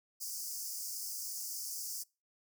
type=high-pass noise; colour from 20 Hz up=pink; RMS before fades=-41 dBFS; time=0.2-2.04 s; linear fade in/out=20 ms; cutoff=4800 Hz; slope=96 dB/octave; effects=noise-tail reverb RT60 0.3 s tail -25 dB re dry